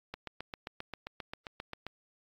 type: click train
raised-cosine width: 0.3 ms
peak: -23 dBFS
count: 14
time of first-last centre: 0.14-1.866 s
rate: 7.53 Hz
effects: AAC 32 kbps